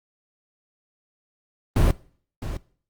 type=noise with echo; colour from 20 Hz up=brown; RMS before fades=-17 dBFS; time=1.76-1.91 s; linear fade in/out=2 ms; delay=660 ms; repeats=1; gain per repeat=-13 dB; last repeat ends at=2.57 s; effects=noise-tail reverb RT60 0.5 s tail -21 dB re dry + Opus 32 kbps